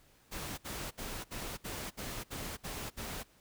pink noise bursts, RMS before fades -41 dBFS, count 9, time 0.31-3.236 s, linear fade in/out 20 ms, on 270 ms, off 62 ms, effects pink hiss -65 dBFS RMS until 3.4 s

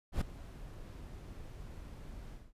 brown noise with ADSR envelope, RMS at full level -30 dBFS, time 0.12-2.53 s, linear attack 93 ms, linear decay 5 ms, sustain -17 dB, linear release 220 ms, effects resampled to 32000 Hz

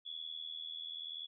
sine tone with amplitude modulation, 3400 Hz, G#7, 40 cents sharp, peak -38 dBFS, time 0.05-1.27 s, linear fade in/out 20 ms, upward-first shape sine, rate 80.5 Hz, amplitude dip 85%, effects none

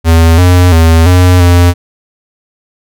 square tone with pitch steps, 82.3 / 89.6 / 81.9 / 90.2 / 87.8 Hz, E2 / F2 / E2 / F#2 / F2, -2 / +45 / -11 / -44 / +10 cents, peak -3 dBFS, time 0.04-1.74 s, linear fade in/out 50 ms, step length 340 ms, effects none

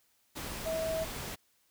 sine tone in noise, 645 Hz, E5, 38 cents flat, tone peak -31 dBFS, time 0.65-1.05 s, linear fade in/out 20 ms, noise pink, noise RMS -40 dBFS, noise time 0.35-1.36 s, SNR +6 dB, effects white hiss -71 dBFS RMS until 1.7 s

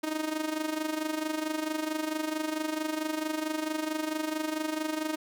sawtooth tone with amplitude modulation, 311.1 Hz, D#4, in tune, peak -23 dBFS, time 0.03-5.16 s, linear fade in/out 10 ms, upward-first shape sine, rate 24.5 Hz, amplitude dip 70%, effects none

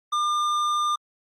triangle tone with tanh clipping, 1202 Hz, D6, 40 cents sharp, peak -23 dBFS, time 0.12-0.96 s, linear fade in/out 10 ms, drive 16 dB, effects Opus 48 kbps

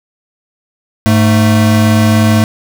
square tone pair together, 103.83 / 220 Hz, G#2 / A3, 0 / 0 cents, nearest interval octave + minor second, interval 1300 cents, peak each -10 dBFS, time 1.06-2.44 s, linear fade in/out 0 ms, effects none

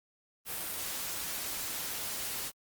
white noise, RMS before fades -37 dBFS, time 0.45-2.52 s, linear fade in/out 50 ms, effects Opus 32 kbps

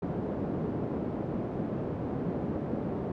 pink band-pass noise, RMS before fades -33 dBFS, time 0.02-3.12 s, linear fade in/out 5 ms, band 150 to 450 Hz, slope 12 dB/octave, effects none

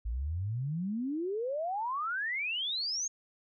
sine exponential sweep, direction up, 52.7 to 6645 Hz, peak -31 dBFS, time 0.05-3.08 s, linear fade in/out 10 ms, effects none

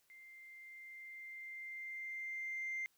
sine tone with level ramp, 2093 Hz, C7, in tune, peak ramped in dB -55 to -36 dBFS, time 0.1-2.86 s, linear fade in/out 0 ms, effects tanh soft clip ceiling -35 dBFS + white hiss -75 dBFS RMS until 2.97 s

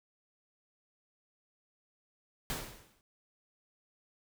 pink noise with exponential decay, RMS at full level -34 dBFS, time 2.5-3.01 s, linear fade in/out 0 ms, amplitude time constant 110 ms, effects none

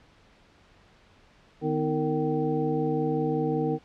sine tone cluster, 152.2 / 252.7 / 318.1 / 460 / 772 Hz, D#3 / B3 / D#4 / A#4 / G5, -38 / +40 / +38 / -23 / -27 cents, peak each -30 / -31 / -30 / -28 / -34 dBFS, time 1.61-3.79 s, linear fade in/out 50 ms, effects pink hiss -58 dBFS RMS until 3.84 s + low-pass 4000 Hz 12 dB/octave

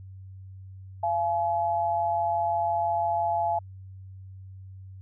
sine tone pair together, 684.2 / 850 Hz, F5 / G#5, -36 / +40 cents, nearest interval major third, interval 376 cents, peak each -26 dBFS, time 1.03-3.59 s, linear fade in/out 5 ms, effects added 95 Hz sine -41 dBFS peak until 5.01 s

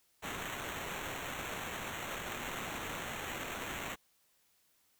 violet noise with sample-and-hold, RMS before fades -41 dBFS, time 0.22-3.96 s, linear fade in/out 20 ms, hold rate 4900 Hz, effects white hiss -72 dBFS RMS until 4.99 s

